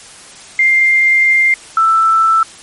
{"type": "tone pair in turn", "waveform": "sine", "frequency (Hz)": [2103, 1324.8], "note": ["C7", "E6"], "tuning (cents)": [8, 8], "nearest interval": "minor sixth", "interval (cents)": 800, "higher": "first", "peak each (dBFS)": -7, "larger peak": "neither", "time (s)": [[0.59, 1.54], [1.77, 2.43]], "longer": "first", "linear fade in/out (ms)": 2, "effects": ["white hiss -36 dBFS RMS until 2.62 s", "MP3 48 kbps"]}